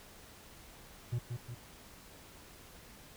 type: tone with echo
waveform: triangle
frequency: 120.2 Hz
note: B2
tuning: 46 cents flat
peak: -29 dBFS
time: 1.12-1.19 s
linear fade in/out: 10 ms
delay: 180 ms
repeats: 2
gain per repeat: -5 dB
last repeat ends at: 1.55 s
effects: pink hiss -55 dBFS RMS until 3.16 s